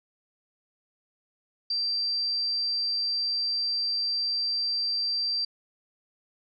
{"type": "tone", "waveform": "sine", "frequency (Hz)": 4699, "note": "D8", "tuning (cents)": 0, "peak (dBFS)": -25, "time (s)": [1.7, 5.45], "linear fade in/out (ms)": 5, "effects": []}